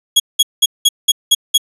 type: tone bursts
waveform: sawtooth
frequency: 3322 Hz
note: G#7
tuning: in tune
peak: -3 dBFS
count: 7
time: 0.16-1.58 s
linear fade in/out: 10 ms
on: 40 ms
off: 190 ms
effects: resampled to 32000 Hz